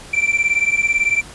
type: beating tone pair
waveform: triangle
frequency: 2335 / 2353 Hz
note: D7 / D7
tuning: -11 / +3 cents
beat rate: 18 Hz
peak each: -16 dBFS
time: 0.13-1.22 s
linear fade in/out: 10 ms
effects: pink hiss -38 dBFS RMS until 1.34 s + resampled to 24000 Hz